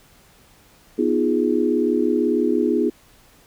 sine chord, F half-diminished seventh, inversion second, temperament equal, 246.9 / 311.1 / 349.2 / 415.3 Hz, Cb4 / Eb4 / F4 / Ab4, 0 / 0 / 0 / 0 cents, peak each -22 dBFS, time 0.98-2.9 s, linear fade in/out 10 ms, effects pink hiss -53 dBFS RMS until 3.46 s

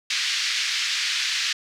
white band-pass noise, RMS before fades -25 dBFS, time 0.1-1.53 s, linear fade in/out 5 ms, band 1700 to 5200 Hz, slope 24 dB/octave, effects none

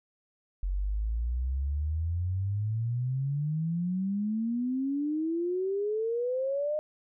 sine exponential sweep, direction up, 45.08 to 616 Hz, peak -27 dBFS, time 0.63-6.79 s, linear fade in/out 0 ms, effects none

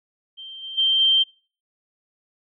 sine tone with level steps, 3142 Hz, G7, 3 cents sharp, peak -35 / -31 / -16 / -14 dBFS, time 0.37-1.24 s, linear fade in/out 20 ms, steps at 0.62 / 0.77 / 0.99 s, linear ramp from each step 20 ms, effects noise-tail reverb RT60 0.4 s tail -26 dB re dry

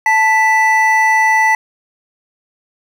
triangle tone pair together, 880 / 1975.5 Hz, A5 / B6, 0 / 0 cents, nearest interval octave + major second, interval 1400 cents, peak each -10 dBFS, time 0.06-1.55 s, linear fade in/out 2 ms, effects 7-bit

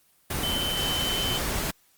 sine tone in noise, 3062 Hz, G7, 41 cents flat, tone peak -27 dBFS, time 0.43-1.38 s, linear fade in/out 5 ms, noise pink, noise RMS -29 dBFS, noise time 0.3-1.71 s, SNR -1 dB, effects white hiss -63 dBFS RMS until 1.97 s + Opus 24 kbps

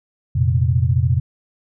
sine chord, F suspended fourth, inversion none, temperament equal, 87.31 / 116.54 / 130.81 Hz, F2 / Bb2 / C3, 0 / 0 / 0 cents, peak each -18 dBFS, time 0.35-1.2 s, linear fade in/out 10 ms, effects none

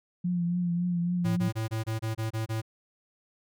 sine tone with vibrato, 175 Hz, F3, 4 cents sharp, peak -25 dBFS, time 0.24-1.49 s, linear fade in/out 10 ms, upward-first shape triangle, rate 3.6 Hz, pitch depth 43 cents each way
square tone bursts, 111.2 Hz, A2, 19 cents sharp, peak -29 dBFS, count 9, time 1.24-2.618 s, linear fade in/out 20 ms, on 130 ms, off 26 ms
effects none

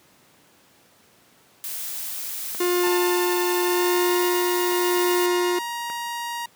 blue noise, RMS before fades -31 dBFS, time 1.64-5.26 s, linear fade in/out 0 ms
clicks, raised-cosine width 0.5 ms, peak -21 dBFS, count 4, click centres 2.548 / 2.869 / 4.718 / 5.9 s
45% pulse tone with tremolo, 355.4 Hz, F4, 30 cents sharp, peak -19 dBFS, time 2.6-5.59 s, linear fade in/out 5 ms, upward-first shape sine, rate 0.88 Hz, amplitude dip 25%
sawtooth tone with pitch glide, 894 to 945 Hz, A5 to A#5, +27 to +23 cents, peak -24 dBFS, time 2.83-6.46 s, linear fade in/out 5 ms, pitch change +96 cents, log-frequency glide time 3.63-4.2 s
effects pink hiss -56 dBFS RMS until 6.55 s + high-pass 150 Hz 12 dB/octave

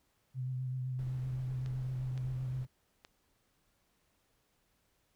sine tone with vibrato, 128.4 Hz, C3, 32 cents flat, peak -34 dBFS, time 0.34-2.67 s, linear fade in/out 50 ms, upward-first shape sine, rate 7.8 Hz, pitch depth 25 cents each way
brown noise, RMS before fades -50 dBFS, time 0.99-2.65 s, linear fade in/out 0 ms
clicks, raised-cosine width 0.2 ms, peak -34 dBFS, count 3, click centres 1.661 / 2.177 / 3.049 s
effects pink hiss -75 dBFS RMS until 5.15 s

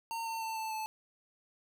square tone with pitch steps, 914 / 903.5 / 893.1 / 882.9 / 872.7 Hz, A#5 / A5 / A5 / A5 / A5, -34 / +46 / +26 / +6 / -14 cents, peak -36 dBFS, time 0.11-0.86 s, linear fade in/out 0 ms, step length 150 ms, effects none

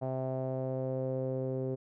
sawtooth tone with low-pass filter sweep, 130.81 Hz, C3, in tune, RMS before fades -34 dBFS, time 0.01-1.76 s, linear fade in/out 20 ms, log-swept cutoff 690 to 450 Hz, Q 4.9, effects none

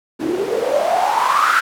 white noise with band-pass filter sweep, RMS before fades -17 dBFS, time 0.19-1.61 s, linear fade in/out 20 ms, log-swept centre 300 to 1500 Hz, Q 9.7, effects none

